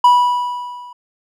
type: tone with level ramp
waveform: triangle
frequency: 980 Hz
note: B5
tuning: 14 cents flat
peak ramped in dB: -3 to -32 dBFS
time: 0.04-0.93 s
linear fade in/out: 5 ms
effects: none